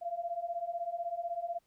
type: beating tone pair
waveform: sine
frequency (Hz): 677 / 693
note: E5 / F5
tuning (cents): +46 / -14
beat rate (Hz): 16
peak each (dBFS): -38 / -36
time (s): 0.01-1.59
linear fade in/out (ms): 20
effects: pink hiss -75 dBFS RMS until 1.66 s